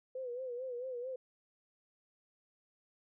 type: tone with vibrato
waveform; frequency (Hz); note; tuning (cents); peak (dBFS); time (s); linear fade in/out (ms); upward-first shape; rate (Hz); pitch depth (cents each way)
sine; 501; B4; +25; -38; 0.15-1.16; 5; sine; 4.5; 84
effects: none